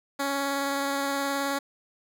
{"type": "tone with vibrato", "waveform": "10% pulse", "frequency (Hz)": 278.3, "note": "C#4", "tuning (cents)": 7, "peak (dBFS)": -18, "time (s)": [0.19, 1.59], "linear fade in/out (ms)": 10, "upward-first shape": "triangle", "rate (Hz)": 19, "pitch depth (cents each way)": 16, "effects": []}